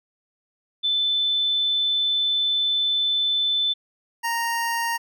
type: tone pair in turn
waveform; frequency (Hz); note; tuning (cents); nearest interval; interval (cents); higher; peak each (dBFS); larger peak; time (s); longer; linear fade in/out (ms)
sine / 25% pulse; 3520 / 929.9; A7 / A#5; 0 / -5; octave + major seventh; 2305; first; -19; neither; 0.83-3.74 / 4.23-4.98; first; 20
effects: none